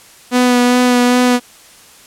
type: tone with vibrato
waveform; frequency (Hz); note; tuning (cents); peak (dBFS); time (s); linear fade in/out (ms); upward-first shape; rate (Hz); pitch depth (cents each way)
sawtooth; 246.9; B3; 0; -5; 0.31-1.4; 50; sine; 2.5; 16
effects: white hiss -42 dBFS RMS until 2.06 s + low-pass 11000 Hz 12 dB/octave